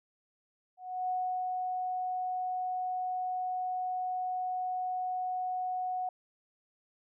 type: tone with ADSR envelope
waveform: sine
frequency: 736 Hz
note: F#5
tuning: 9 cents flat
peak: -29 dBFS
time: 0.77-6.09 s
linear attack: 320 ms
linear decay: 350 ms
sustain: -2 dB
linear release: 3 ms
effects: none